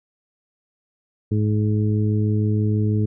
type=harmonic tone; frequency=106.2 Hz; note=G#2; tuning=39 cents sharp; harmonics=1 / 2 / 3 / 4; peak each=-18 / -24 / -28 / -30 dBFS; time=1.31-3.06 s; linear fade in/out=10 ms; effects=none